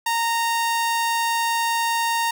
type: tone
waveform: sawtooth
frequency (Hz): 925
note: A#5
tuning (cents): -14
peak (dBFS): -16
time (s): 0.06-2.31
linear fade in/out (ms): 5
effects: none

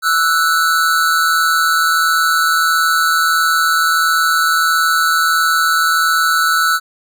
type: tone pair together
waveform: square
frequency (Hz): 1318.5 / 1480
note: E6 / F#6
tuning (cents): 0 / 0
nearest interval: major second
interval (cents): 200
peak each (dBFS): -15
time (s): 0.02-6.8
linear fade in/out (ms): 50
effects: none

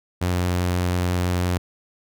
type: tone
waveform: sawtooth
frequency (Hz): 89.4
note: F2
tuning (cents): +41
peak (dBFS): -16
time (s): 0.21-1.58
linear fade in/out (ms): 10
effects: none

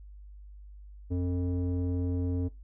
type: tone with low-pass filter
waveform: square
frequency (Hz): 89.1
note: F2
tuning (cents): +35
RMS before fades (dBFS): -30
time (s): 1.1-2.49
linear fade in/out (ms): 20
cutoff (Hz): 360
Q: 6.8
effects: noise-tail reverb RT60 0.2 s tail -17 dB re dry + added 50 Hz sine -45 dBFS peak until 2.63 s

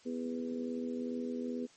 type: harmonic tone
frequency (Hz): 82.41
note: E2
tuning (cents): 0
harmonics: 3 / 4 / 5 / 6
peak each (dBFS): -36 / -47 / -42 / -43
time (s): 0.05-1.67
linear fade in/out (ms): 20
effects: white hiss -62 dBFS RMS until 1.76 s + MP3 32 kbps

